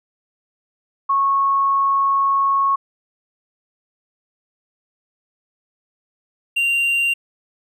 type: tone pair in turn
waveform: sine / triangle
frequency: 1100 / 2772 Hz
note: C#6 / F7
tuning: -14 / -14 cents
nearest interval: octave + major third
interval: 1600 cents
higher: second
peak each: -14 dBFS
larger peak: neither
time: 1.09-2.76 / 6.56-7.14 s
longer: first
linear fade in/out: 10 ms
effects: none